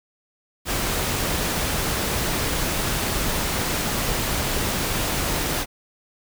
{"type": "noise", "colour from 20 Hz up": "pink", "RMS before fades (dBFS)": -24, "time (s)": [0.65, 5.66], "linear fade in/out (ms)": 50, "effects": []}